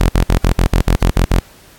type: tone bursts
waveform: sawtooth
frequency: 43.65 Hz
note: F1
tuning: in tune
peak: -5 dBFS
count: 10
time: 0-1.397 s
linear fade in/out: 10 ms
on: 92 ms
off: 53 ms
effects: pink hiss -44 dBFS RMS until 1.78 s + AAC 64 kbps